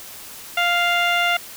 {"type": "tone with low-pass filter", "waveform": "15% pulse", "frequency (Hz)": 698.5, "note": "F5", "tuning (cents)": 0, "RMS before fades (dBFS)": -19, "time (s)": [0.57, 1.37], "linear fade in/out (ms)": 5, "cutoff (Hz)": 3300, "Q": 1.6, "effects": ["white hiss -38 dBFS RMS until 1.56 s"]}